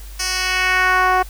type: tone with band-pass filter sweep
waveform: 10% pulse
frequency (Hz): 370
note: F#4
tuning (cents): 0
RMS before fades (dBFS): -17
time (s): 0.19-1.23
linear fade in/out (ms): 10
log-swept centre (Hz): 6300 to 760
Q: 1.3
effects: added 50 Hz sine -32 dBFS peak until 1.29 s + white hiss -43 dBFS RMS until 1.29 s